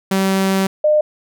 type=tone pair in turn; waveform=sawtooth / sine; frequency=192.4 / 605.9 Hz; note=G3 / D#5; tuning=-32 / -46 cents; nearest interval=octave + minor sixth; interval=1986 cents; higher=second; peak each=-10 dBFS; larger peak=neither; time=0.11-0.67 / 0.84-1.01 s; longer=first; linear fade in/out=5 ms; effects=none